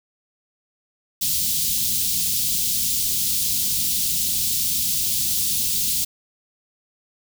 white band-stop noise, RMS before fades -22 dBFS, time 1.21-6.05 s, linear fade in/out 10 ms, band 230 to 3400 Hz, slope 24 dB/octave, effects none

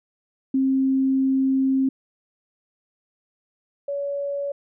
sine tone pair in turn, 266.3 / 565.3 Hz, C4 / C#5, +31 / +34 cents, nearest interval octave + minor second, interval 1303 cents, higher second, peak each -17 / -24 dBFS, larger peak first, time 0.54-1.89 / 3.88-4.52 s, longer first, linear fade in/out 5 ms, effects none

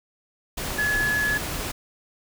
sine tone in noise, 1700 Hz, G#6, 40 cents sharp, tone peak -21 dBFS, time 0.78-1.38 s, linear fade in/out 10 ms, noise pink, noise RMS -30 dBFS, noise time 0.57-1.72 s, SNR +6 dB, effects none

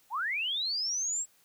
sine linear sweep, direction up, 775 to 7740 Hz, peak -29 dBFS, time 0.1-1.26 s, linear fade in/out 50 ms, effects white hiss -65 dBFS RMS until 1.44 s

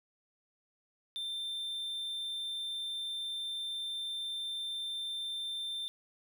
triangle tone, 3574 Hz, A7, 26 cents sharp, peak -34 dBFS, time 1.16-5.88 s, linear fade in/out 0 ms, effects none

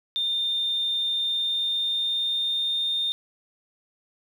sine tone with pitch glide, 3616 to 3639 Hz, A7 to A#7, +47 to -42 cents, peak -22 dBFS, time 0.16-3.12 s, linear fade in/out 0 ms, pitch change +11 cents, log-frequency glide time 1.07-2.88 s, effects tanh soft clip ceiling -18 dBFS + 9-bit

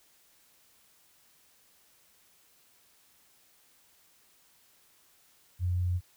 sine tone, 89.4 Hz, F2, 41 cents sharp, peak -26 dBFS, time 5.59-6.01 s, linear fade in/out 50 ms, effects white hiss -64 dBFS RMS until 6.16 s

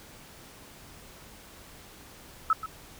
sine tone with echo, 1301 Hz, E6, 23 cents flat, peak -19 dBFS, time 2.5-2.53 s, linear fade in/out 2 ms, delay 130 ms, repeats 1, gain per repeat -13 dB, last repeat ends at 2.66 s, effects pink hiss -50 dBFS RMS until 2.99 s

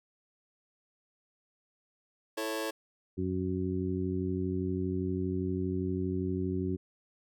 sawtooth chord, A major, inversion second, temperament just, 330 / 440 / 550 Hz, E4 / A4 / C#5, +2 / 0 / -14 cents, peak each -33 dBFS, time 2.37-2.71 s, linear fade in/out 10 ms
harmonic tone, 92.5 Hz, F#2, in tune, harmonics 1 / 2 / 3 / 4, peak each -35 / -35 / -35 / -35 dBFS, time 3.17-6.77 s, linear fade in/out 20 ms
effects none

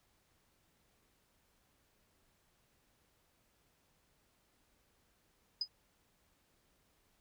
sine tone with exponential decay, 5000 Hz, D#8, 8 cents sharp, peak -29 dBFS, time 5.61-5.68 s, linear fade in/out 5 ms, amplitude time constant 15 ms, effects pink hiss -74 dBFS RMS until 7.2 s

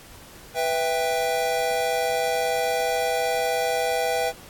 square chord, E minor, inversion second, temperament just, 494.4 / 659.3 / 791.1 Hz, B4 / E5 / G5, +2 / 0 / +16 cents, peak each -27 dBFS, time 0.54-4.33 s, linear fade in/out 50 ms, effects pink hiss -46 dBFS RMS until 4.49 s + AAC 64 kbps

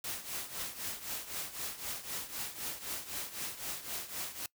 white noise with tremolo, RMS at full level -37 dBFS, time 0.04-4.46 s, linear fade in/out 2 ms, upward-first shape triangle, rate 3.9 Hz, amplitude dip 80%, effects noise-tail reverb RT60 0.1 s tail -23 dB re dry

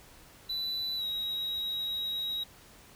triangle tone with pitch glide, 3978 to 3823 Hz, B7 to A#7, +12 to +43 cents, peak -30 dBFS, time 0.49-2.44 s, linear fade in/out 10 ms, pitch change -69 cents, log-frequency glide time 0.97-1.04 s, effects pink hiss -55 dBFS RMS until 2.95 s

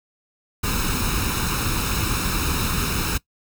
pink noise with comb filter, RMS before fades -23 dBFS, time 0.63-3.18 s, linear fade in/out 10 ms, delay 0.76 ms, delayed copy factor +0.7, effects noise-tail reverb RT60 0.1 s tail -20 dB re dry

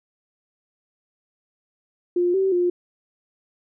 sine tone with pitch steps, 353 / 384 / 354.1 Hz, F4 / G4 / F4, +19 / -36 / +24 cents, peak -17 dBFS, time 2.16-2.7 s, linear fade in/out 5 ms, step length 180 ms, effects none

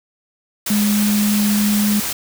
sine tone in noise, 207.7 Hz, G#3, in tune, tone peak -14 dBFS, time 0.7-2 s, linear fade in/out 5 ms, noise white, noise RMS -23 dBFS, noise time 0.66-2.13 s, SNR +6 dB, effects none

